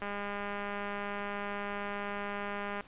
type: click train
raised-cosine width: 0.5 ms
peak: -23 dBFS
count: 567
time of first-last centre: 0.02-2.808 s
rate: 203 Hz
effects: pink hiss -56 dBFS RMS until 2.87 s + resampled to 8000 Hz